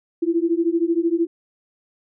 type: beating tone pair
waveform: sine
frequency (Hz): 329.6 / 342.6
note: E4 / F4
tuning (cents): 0 / -33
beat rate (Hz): 13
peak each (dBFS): -20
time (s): 0.22-1.27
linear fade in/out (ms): 10
effects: none